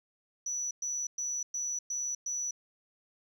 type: tone bursts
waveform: sine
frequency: 5920 Hz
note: F#8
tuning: in tune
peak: -30 dBFS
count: 6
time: 0.46-2.51 s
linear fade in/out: 5 ms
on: 250 ms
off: 110 ms
effects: tanh soft clip ceiling -29 dBFS